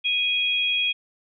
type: tone pair together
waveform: sine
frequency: 2485 / 3294 Hz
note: D#7 / G#7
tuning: -3 / -15 cents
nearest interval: perfect fourth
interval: 488 cents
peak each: -23 dBFS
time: 0.04-0.93 s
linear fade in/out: 20 ms
effects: none